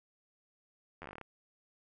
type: slowing click train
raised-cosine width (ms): 0.5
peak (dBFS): -30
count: 11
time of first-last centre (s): 1.02-1.213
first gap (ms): 11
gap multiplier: 1.12
effects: none